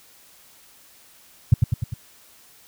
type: tone with echo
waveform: sine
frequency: 114.3 Hz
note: A#2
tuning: 34 cents flat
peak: -7 dBFS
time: 1.52-1.54 s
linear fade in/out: 5 ms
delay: 100 ms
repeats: 4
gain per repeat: -4 dB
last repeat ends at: 1.94 s
effects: white hiss -52 dBFS RMS until 2.67 s